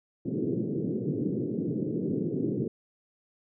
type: band-pass noise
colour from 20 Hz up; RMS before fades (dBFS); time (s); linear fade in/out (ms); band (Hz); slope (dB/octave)
white; -30; 0.25-2.68; 5; 120 to 420; 48
effects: none